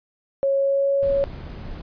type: tone with pitch glide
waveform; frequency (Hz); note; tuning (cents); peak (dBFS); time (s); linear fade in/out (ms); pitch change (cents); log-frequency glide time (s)
sine; 549 to 555.1; C#5 to C#5; -17 to +2; -17; 0.43-1.24; 0; +19; 0.56-0.9
type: noise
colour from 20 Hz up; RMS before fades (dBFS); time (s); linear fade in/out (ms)
brown; -34; 1.02-1.82; 10
effects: resampled to 11025 Hz